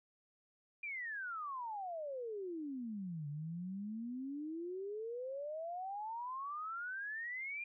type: exponential two-way sweep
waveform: sine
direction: down then up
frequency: 2427 to 142.8 to 2427 Hz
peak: -40 dBFS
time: 0.83-7.64 s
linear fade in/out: 5 ms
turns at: 3.28 s
effects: none